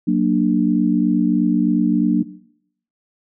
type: chord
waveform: sine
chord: Gb augmented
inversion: none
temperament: equal with one note detuned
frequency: 185 / 233.1 / 296.2 Hz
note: Gb3 / Bb3 / D4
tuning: 0 / 0 / +15 cents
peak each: -18 dBFS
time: 0.07-2.23 s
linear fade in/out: 10 ms
effects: noise-tail reverb RT60 0.7 s tail -17 dB re dry